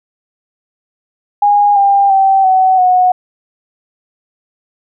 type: tone with pitch steps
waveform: sine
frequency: 820 / 797.1 / 774.9 / 753.2 / 732.2 Hz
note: G#5 / G5 / G5 / F#5 / F#5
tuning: -22 / +29 / -20 / +31 / -18 cents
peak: -6 dBFS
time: 1.42-3.12 s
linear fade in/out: 5 ms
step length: 340 ms
effects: none